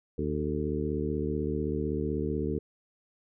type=harmonic tone with a mistuned harmonic; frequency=75.9 Hz; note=D#2; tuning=42 cents flat; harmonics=1 / 2 / 3 / 4 / 5 / 6; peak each=-35 / -35 / -35 / -35 / -35 / -35 dBFS; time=0.18-2.59 s; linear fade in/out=5 ms; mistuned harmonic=6; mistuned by=-42 cents; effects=none